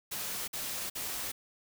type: noise bursts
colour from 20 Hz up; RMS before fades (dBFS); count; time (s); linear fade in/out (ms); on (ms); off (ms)
white; -37; 3; 0.11-1.32; 10; 370; 50
effects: none